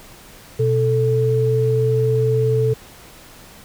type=tone pair together; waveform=sine; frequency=123.47 / 440 Hz; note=B2 / A4; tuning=0 / 0 cents; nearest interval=octave + minor seventh; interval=2200 cents; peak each=-17 dBFS; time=0.59-2.74 s; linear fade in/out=10 ms; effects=pink hiss -43 dBFS RMS until 3.64 s